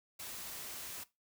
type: noise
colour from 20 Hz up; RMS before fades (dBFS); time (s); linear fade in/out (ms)
white; -45; 0.19-1.04; 10
effects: noise-tail reverb RT60 0.2 s tail -17 dB re dry